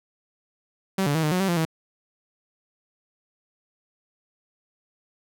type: tone with pitch steps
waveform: sawtooth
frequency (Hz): 192.1 / 144 / 160.6 / 152.1 / 182.2 / 193.3 / 172.5 / 160.9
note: G3 / D3 / E3 / D#3 / F#3 / G3 / F3 / E3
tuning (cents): -35 / -34 / -45 / -39 / -26 / -24 / -21 / -42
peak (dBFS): -17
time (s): 0.98-1.652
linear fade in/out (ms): 5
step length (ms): 84
effects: none